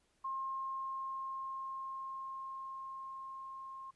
sine tone with level ramp, 1067 Hz, C6, 34 cents sharp, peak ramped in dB -36 to -45 dBFS, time 0.24-3.91 s, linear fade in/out 10 ms, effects pink hiss -75 dBFS RMS until 3.95 s + resampled to 24000 Hz

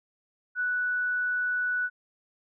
sine tone, 1480 Hz, F#6, in tune, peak -25 dBFS, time 0.55-1.9 s, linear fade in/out 50 ms, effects none

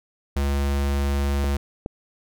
square tone, 70.1 Hz, C#2, 20 cents sharp, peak -21 dBFS, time 0.36-1.57 s, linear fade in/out 5 ms
clicks, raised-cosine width 2 ms, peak -16 / -15 dBFS, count 2, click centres 1.443 / 1.861 s
effects none

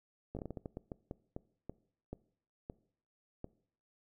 slowing click train, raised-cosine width 2 ms, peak -28 dBFS, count 16, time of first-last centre 0.35-3.444 s, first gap 17 ms, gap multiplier 1.31, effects noise-tail reverb RT60 0.6 s tail -21 dB re dry

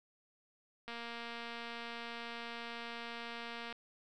click train, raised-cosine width 0.3 ms, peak -29 dBFS, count 667, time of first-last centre 0.88-3.726 s, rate 234 Hz, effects none

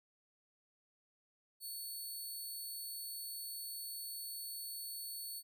5% pulse tone, 4435 Hz, C#8, in tune, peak -36 dBFS, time 1.6-5.43 s, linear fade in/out 50 ms, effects none

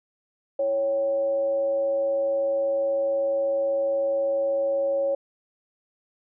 sine tone with frequency modulation, 554.4 Hz, C#5, in tune, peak -21 dBFS, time 0.59-5.15 s, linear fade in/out 5 ms, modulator 225 Hz, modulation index 0.22, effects none

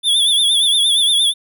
square tone with vibrato, 3462 Hz, A7, 29 cents flat, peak -12 dBFS, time 0.03-1.34 s, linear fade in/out 50 ms, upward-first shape triangle, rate 8.6 Hz, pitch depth 96 cents each way, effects none

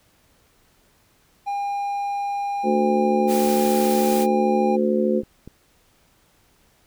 triangle tone, 806 Hz, G5, 48 cents sharp, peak -21 dBFS, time 1.46-4.77 s, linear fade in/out 20 ms
harmonic tone, 73.42 Hz, D2, in tune, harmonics 3 / 4 / 5 / 6 / 7, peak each -21 / -31 / -22 / -32 / -23 dBFS, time 2.63-5.23 s, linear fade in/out 50 ms
white noise, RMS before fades -31 dBFS, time 3.27-4.27 s, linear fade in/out 50 ms
clicks, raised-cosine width 3 ms, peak -25 dBFS, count 2, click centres 5.234 / 5.476 s
effects pink hiss -60 dBFS RMS until 6.86 s

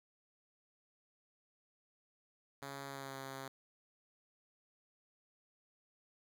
5% pulse tone with pitch glide, 138.59 to 134.96 Hz, C#3 to C#3, 0 to -46 cents, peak -33 dBFS, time 2.62-3.48 s, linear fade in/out 2 ms, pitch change -46 cents, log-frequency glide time 2.86-3.17 s, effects none

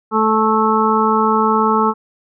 harmonic tone, 218.6 Hz, A3, 11 cents flat, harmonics 1 / 2 / 4 / 5 / 6, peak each -18 / -18 / -18 / -18 / -18 dBFS, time 0.11-1.94 s, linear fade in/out 50 ms, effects none

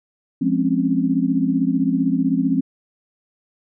sine chord, Db major seventh, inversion first, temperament equal, 174.61 / 207.7 / 261.6 / 277.2 Hz, F3 / Ab3 / C4 / Db4, 0 / 0 / 0 / 0 cents, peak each -23 / -24 / -19 / -22 dBFS, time 0.41-2.61 s, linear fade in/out 10 ms, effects none

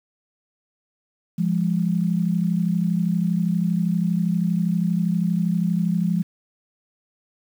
sine tone pair together, 171.88 / 204.4 Hz, F3 / G#3, -27 / -27 cents, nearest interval minor third, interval 300 cents, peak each -20 / -23 dBFS, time 1.38-6.23 s, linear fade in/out 10 ms, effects 8-bit

